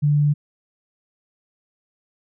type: tone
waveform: sine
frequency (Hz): 146.83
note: D3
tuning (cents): 0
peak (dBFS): -14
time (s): 0.02-0.34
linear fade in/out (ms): 20
effects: none